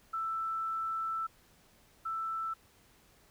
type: tone pair in turn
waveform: sine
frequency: 1325 / 1325 Hz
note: E6 / E6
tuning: +9 / +9 cents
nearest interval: unison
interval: 0 cents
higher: neither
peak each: -32 / -33 dBFS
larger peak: first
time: 0.13-1.27 / 2.05-2.54 s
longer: first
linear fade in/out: 10 ms
effects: pink hiss -64 dBFS RMS until 3.3 s